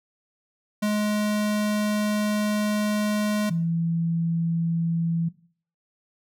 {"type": "tone pair in turn", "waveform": ["square", "sine"], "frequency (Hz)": [210, 166.68], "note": ["G#3", "E3"], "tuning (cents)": [19, 19], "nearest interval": "major third", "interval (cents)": 400, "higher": "first", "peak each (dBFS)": -22, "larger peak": "neither", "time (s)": [[0.82, 3.5], [3.5, 5.29]], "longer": "first", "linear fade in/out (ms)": 10, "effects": ["noise-tail reverb RT60 0.5 s tail -18 dB re dry"]}